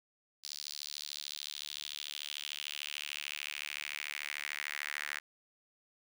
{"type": "tone with high-pass filter sweep", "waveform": "sawtooth", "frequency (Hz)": 73.5, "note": "D2", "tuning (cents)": 2, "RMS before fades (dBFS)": -42, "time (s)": [0.43, 5.2], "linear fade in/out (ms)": 20, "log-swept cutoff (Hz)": [4700, 1800], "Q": 3.3, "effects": []}